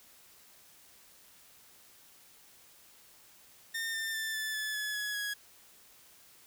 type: tone with pitch steps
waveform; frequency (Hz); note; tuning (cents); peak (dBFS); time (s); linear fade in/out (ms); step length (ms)
sawtooth; 1819 / 1796 / 1773.4 / 1751 / 1728.8 / 1707 / 1685.5 / 1664.2; A#6 / A6 / A6 / A6 / A6 / G#6 / G#6 / G#6; -43 / +35 / +13 / -9 / -31 / +47 / +25 / +3; -30; 3.74-5.34; 10; 200
effects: white hiss -59 dBFS RMS until 6.46 s